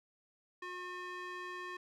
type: tone with band-pass filter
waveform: square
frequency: 360.8 Hz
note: F#4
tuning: 44 cents flat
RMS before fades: -44 dBFS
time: 0.62-1.77 s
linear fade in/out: 5 ms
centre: 1600 Hz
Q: 1.5
effects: none